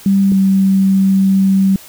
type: tone pair in turn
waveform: sine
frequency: 196 / 192.86 Hz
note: G3 / G3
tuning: 0 / -28 cents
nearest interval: unison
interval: 28 cents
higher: first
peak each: -8 dBFS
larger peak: neither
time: 0.06-0.32 / 0.32-1.76 s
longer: second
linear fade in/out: 2 ms
effects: white hiss -38 dBFS RMS until 1.88 s